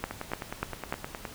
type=two click trains; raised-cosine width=0.5 ms; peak=-14 / -19 dBFS; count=4 / 12; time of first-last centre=0.04-0.925 / 0.11-1.252 s; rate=3.39 / 9.63 Hz; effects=pink hiss -46 dBFS RMS until 1.34 s